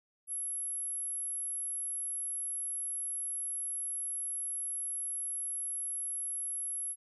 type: tone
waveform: sine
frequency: 11175 Hz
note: F9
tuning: in tune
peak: -34 dBFS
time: 0.27-6.96 s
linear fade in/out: 50 ms
effects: none